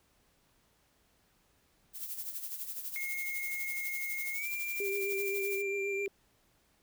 violet noise with tremolo, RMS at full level -38 dBFS, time 1.93-5.63 s, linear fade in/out 50 ms, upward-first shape sine, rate 12 Hz, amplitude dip 60%
triangle tone with pitch glide, 2151 to 2373 Hz, C7 to D7, +47 to +17 cents, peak -34 dBFS, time 2.96-6.06 s, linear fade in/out 0 ms, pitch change +170 cents, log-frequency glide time 4.33-4.48 s
sine tone with vibrato, 397 Hz, G4, 22 cents sharp, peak -33 dBFS, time 4.8-6.08 s, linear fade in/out 2 ms, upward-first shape triangle, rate 7.6 Hz, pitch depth 41 cents each way
effects pink hiss -70 dBFS RMS until 6.82 s

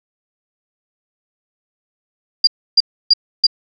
sine tone bursts, 4793 Hz, D8, 34 cents sharp, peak -6 dBFS, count 4, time 2.44-3.468 s, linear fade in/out 5 ms, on 32 ms, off 300 ms, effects none

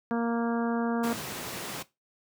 harmonic tone, 233.1 Hz, A#3, in tune, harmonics 1 / 2 / 3 / 4 / 5 / 6 / 7, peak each -26 / -32 / -36 / -38 / -40 / -42 / -43 dBFS, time 0.11-1.13 s, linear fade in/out 0 ms
pink noise, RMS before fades -36 dBFS, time 1.03-1.83 s, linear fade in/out 10 ms
effects noise-tail reverb RT60 0.2 s tail -17 dB re dry + high-pass 150 Hz 12 dB/octave

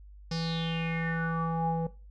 square tone with low-pass filter sweep, 164.81 Hz, E3, in tune, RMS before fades -31 dBFS, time 0.31-1.87 s, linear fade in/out 5 ms, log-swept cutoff 5200 to 630 Hz, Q 7.1, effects noise-tail reverb RT60 0.3 s tail -17 dB re dry + added 50 Hz sine -47 dBFS peak until 2.1 s

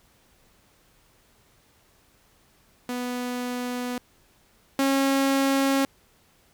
sawtooth tone pair in turn, 246.9 / 272.6 Hz, B3 / C#4, 0 / -29 cents, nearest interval major second, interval 171 cents, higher second, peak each -24 / -16 dBFS, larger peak second, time 2.89-3.98 / 4.79-5.85 s, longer first, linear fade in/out 2 ms, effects pink hiss -61 dBFS RMS until 6.53 s

